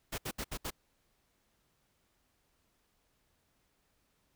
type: noise bursts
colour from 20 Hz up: pink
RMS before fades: -38 dBFS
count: 5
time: 0.12-0.706 s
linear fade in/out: 10 ms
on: 62 ms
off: 69 ms
effects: pink hiss -75 dBFS RMS until 4.35 s